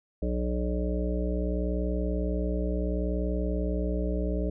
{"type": "harmonic tone", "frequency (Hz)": 60.7, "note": "B1", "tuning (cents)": -29, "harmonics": [1, 3, 5, 7, 9, 10], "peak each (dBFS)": [-28, -33, -35, -36, -38, -38], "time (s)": [0.22, 4.5], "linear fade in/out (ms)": 5, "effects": []}